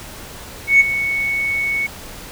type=tone with ADSR envelope; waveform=sine; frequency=2217 Hz; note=C#7; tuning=in tune; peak=-4 dBFS; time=0.67-1.87 s; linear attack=130 ms; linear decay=24 ms; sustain=-13 dB; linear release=11 ms; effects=tanh soft clip ceiling -2 dBFS + pink hiss -35 dBFS RMS until 2.31 s